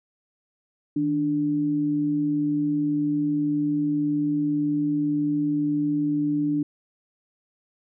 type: tone pair together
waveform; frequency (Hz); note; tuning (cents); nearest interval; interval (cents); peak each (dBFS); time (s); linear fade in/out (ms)
sine; 155.37 / 293.7; D#3 / D4; -2 / 0; major seventh; 1102; -31 / -21; 0.96-6.63; 5
effects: none